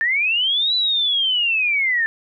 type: linear two-way sweep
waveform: sine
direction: up then down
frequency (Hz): 1760 to 3999 to 1760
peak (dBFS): -16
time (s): 0.01-2.06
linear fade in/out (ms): 0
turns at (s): 0.75
effects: none